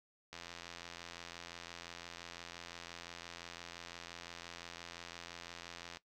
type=click train; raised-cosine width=0.2 ms; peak=-29 dBFS; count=485; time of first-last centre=0.33-5.971 s; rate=85.8 Hz; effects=noise-tail reverb RT60 0.1 s tail -17 dB re dry